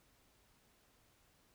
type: silence
effects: pink hiss -71 dBFS RMS until 1.54 s